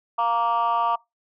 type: chord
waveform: sine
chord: Bb major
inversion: second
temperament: just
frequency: 699.2 / 932.3 / 1165.4 Hz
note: F5 / Bb5 / D6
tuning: +2 / 0 / -14 cents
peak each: -24 / -21 / -22 dBFS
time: 0.18-0.96 s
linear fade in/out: 10 ms
effects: noise-tail reverb RT60 0.2 s tail -23 dB re dry + tanh soft clip ceiling -14 dBFS